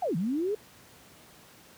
sine linear two-way sweep, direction down then up, 784 to 152.4 to 437.2 Hz, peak -26 dBFS, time 0.02-0.55 s, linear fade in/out 5 ms, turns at 0.16 s, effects pink hiss -54 dBFS RMS until 1.77 s + high-pass 100 Hz 12 dB/octave

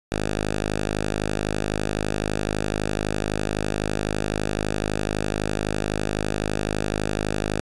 5% pulse tone, 51.91 Hz, G#1, in tune, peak -12 dBFS, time 0.12-7.6 s, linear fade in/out 0 ms, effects resampled to 24000 Hz

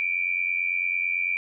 sine tone pair together, 2311 / 2400 Hz, D7 / D7, -28 / +37 cents, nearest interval minor second, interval 65 cents, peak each -26 dBFS, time 0-1.37 s, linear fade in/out 0 ms, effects none

